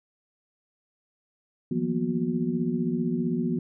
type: tone cluster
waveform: sine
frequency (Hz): 163.3 / 178.8 / 226.3 / 241.6 / 366.1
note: E3 / F3 / A3 / B3 / F#4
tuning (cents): -16 / +41 / +49 / -38 / -18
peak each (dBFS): -32 / -30 / -35 / -27 / -33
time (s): 1.71-3.59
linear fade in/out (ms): 5
effects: none

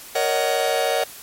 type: chord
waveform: 45% pulse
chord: D# minor seventh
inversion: second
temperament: just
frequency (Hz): 466.7 / 560 / 622.3 / 746.7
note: A#4 / C#5 / D#5 / F#5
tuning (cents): +2 / +18 / 0 / +16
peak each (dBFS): -25 / -24 / -25 / -24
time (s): 0.15-1.04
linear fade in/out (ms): 5
effects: white hiss -40 dBFS RMS until 1.22 s + MP3 64 kbps

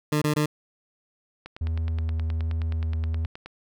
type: tone bursts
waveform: 20% pulse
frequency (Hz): 150.3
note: D3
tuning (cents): +40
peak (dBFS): -16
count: 3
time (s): 0.12-0.459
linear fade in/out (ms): 5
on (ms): 97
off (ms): 24
type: click train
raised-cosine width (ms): 0.3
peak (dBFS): -23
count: 20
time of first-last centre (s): 1.46-3.46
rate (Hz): 9.5
type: tone with vibrato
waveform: triangle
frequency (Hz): 80.6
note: E2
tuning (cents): -38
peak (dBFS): -22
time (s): 1.61-3.26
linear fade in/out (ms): 5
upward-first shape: sine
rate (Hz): 1.3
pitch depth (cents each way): 10
effects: none

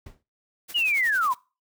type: noise with exponential decay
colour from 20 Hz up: brown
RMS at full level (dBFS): -38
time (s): 0.06-0.23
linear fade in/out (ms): 5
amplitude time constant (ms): 36
type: noise with tremolo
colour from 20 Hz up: white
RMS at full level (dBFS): -38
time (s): 0.68-1.35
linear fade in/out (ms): 20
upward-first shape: triangle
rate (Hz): 11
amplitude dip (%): 95
type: linear sweep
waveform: sine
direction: down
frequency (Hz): 2960 to 938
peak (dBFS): -20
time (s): 0.74-1.34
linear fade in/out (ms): 20
effects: noise-tail reverb RT60 0.3 s tail -22 dB re dry

